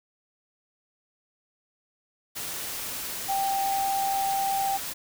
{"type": "tone in noise", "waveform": "sine", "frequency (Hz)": 784, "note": "G5", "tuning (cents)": 0, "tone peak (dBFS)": -24, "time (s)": [3.28, 4.78], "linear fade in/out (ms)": 20, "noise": "white", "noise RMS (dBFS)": -34, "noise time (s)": [2.35, 4.94], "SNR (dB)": 7, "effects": []}